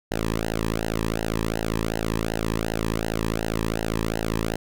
sawtooth tone with flanger, 55 Hz, A1, in tune, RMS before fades -26 dBFS, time 0.11-4.56 s, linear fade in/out 5 ms, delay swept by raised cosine 0.85 to 1.42 ms, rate 2.7 Hz, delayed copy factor -1, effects none

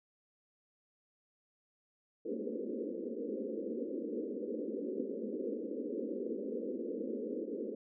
white band-pass noise, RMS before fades -39 dBFS, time 2.25-7.75 s, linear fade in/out 5 ms, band 210 to 520 Hz, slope 96 dB/octave, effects none

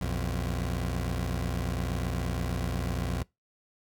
20% pulse tone pair together, 60.8 / 87.02 Hz, B1 / F2, -26 / -6 cents, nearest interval tritone, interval 620 cents, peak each -26 / -28 dBFS, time 0.01-3.23 s, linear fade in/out 5 ms, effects noise-tail reverb RT60 0.2 s tail -23 dB re dry

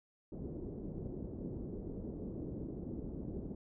white low-pass noise, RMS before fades -43 dBFS, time 0.32-3.55 s, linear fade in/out 5 ms, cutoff 370 Hz, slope 24 dB/octave, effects none

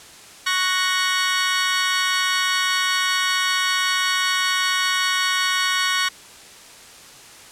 20% pulse chord, F# major, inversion second, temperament equal, 1108.7 / 1480 / 1864.7 Hz, C#6 / F#6 / A#6, 0 / 0 / 0 cents, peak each -18 dBFS, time 0.46-6.09 s, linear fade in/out 10 ms, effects white hiss -43 dBFS RMS until 7.51 s + low-pass 9000 Hz 12 dB/octave

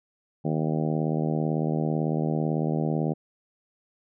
harmonic tone, 78 Hz, D#2, 5 cents sharp, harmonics 2 / 3 / 4 / 5 / 6 / 7 / 8 / 9 / 10, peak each -26 / -30 / -32 / -34 / -36 / -37 / -38 / -39 / -40 dBFS, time 0.44-3.14 s, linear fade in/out 20 ms, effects none

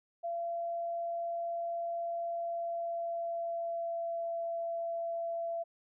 sine tone with pitch glide, 681 to 673.6 Hz, F5 to E5, -44 to +37 cents, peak -33 dBFS, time 0.23-5.64 s, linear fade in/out 20 ms, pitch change -19 cents, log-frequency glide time 2.33-4.34 s, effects none

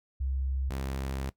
sine / sawtooth tone pair in turn, 66.5 / 67 Hz, C2 / C2, +29 / +42 cents, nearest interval unison, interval 13 cents, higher second, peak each -28 dBFS, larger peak neither, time 0.2-0.7 / 0.7-1.3 s, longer second, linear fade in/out 10 ms, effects noise-tail reverb RT60 0.1 s tail -18 dB re dry

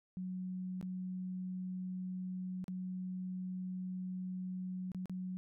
sine tone with dropouts, 184.3 Hz, F#3, 7 cents flat, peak -38 dBFS, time 0.17-5.37 s, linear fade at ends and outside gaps 0 ms, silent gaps 0.812-0.827 / 2.642-2.681 / 4.918-4.947 / 5.057-5.096 s, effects none

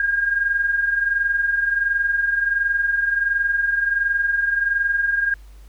sine tone pair together, 1600 / 1621.4 Hz, G6 / G#6, +35 / -42 cents, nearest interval unison, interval 23 cents, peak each -25 / -18 dBFS, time 0-5.34 s, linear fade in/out 2 ms, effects added 50 Hz sine -40 dBFS peak until 5.68 s + pink hiss -56 dBFS RMS until 5.68 s

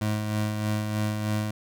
25% pulse tone with tremolo, 106.5 Hz, G#2, 44 cents sharp, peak -20 dBFS, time 0.01-1.51 s, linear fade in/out 5 ms, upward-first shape sine, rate 3.2 Hz, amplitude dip 40%, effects none

